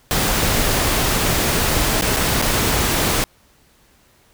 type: noise with dropouts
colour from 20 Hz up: pink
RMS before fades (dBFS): -18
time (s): 0.11-3.24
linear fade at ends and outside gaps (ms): 0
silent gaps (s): 2.011-2.022 / 2.163-2.168 / 2.416-2.423
effects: pink hiss -55 dBFS RMS until 4.33 s